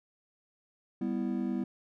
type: chord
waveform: triangle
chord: E minor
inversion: first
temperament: just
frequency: 197.78 / 247.2 / 329.6 Hz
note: G3 / B3 / E4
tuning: +16 / +2 / 0 cents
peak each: -32 / -31 / -34 dBFS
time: 1.01-1.64 s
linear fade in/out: 5 ms
effects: none